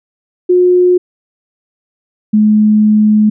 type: tone pair in turn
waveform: sine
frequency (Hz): 360.2 / 212.9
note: F#4 / G#3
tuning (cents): -46 / +43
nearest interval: major sixth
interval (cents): 911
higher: first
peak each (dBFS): -5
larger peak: neither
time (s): 0.49-0.98 / 2.33-3.3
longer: second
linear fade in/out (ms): 10
effects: none